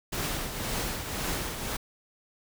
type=noise with tremolo; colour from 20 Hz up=pink; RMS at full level=-30 dBFS; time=0.12-1.77 s; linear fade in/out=10 ms; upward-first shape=triangle; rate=1.9 Hz; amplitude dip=55%; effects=none